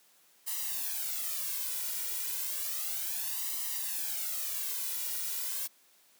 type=noise with flanger; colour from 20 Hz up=blue; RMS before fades=-35 dBFS; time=0.46-5.68 s; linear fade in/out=20 ms; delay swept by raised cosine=1 to 2.1 ms; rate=0.32 Hz; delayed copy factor=+1; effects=white hiss -64 dBFS RMS until 6.19 s + high-pass 200 Hz 12 dB/octave